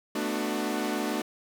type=chord; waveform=sawtooth; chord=B minor seventh; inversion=third; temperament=equal with one note detuned; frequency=220 / 246.9 / 297.4 / 370 Hz; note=A3 / B3 / D4 / F#4; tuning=0 / 0 / +22 / 0 cents; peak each=-29 / -31 / -28 / -31 dBFS; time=0.15-1.22 s; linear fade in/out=5 ms; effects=none